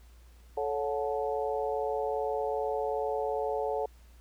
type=harmonic tone with a mistuned harmonic; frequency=145.1 Hz; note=D3; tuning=21 cents flat; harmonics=3 / 4 / 5 / 6; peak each=-32 / -34 / -35 / -37 dBFS; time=0.57-3.86 s; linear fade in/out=5 ms; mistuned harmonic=4; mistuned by=-69 cents; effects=added 59 Hz sine -52 dBFS peak until 4.2 s + pink hiss -64 dBFS RMS until 4.2 s